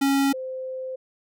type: tone pair in turn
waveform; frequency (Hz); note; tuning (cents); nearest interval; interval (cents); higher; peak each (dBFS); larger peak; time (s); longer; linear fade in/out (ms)
square / sine; 275.6 / 519; C#4 / C5; -10 / -14; major seventh; 1096; second; -19 / -29; first; 0.01-0.33 / 0.33-0.96; second; 10
effects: none